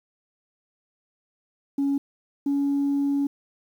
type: tone pair in turn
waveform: sine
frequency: 279 / 281.4 Hz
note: C#4 / C#4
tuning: +11 / +26 cents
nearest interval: unison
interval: 15 cents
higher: second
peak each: -19 dBFS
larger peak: neither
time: 1.78-1.98 / 2.46-3.27 s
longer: second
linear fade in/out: 5 ms
effects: tanh soft clip ceiling -18 dBFS + 9-bit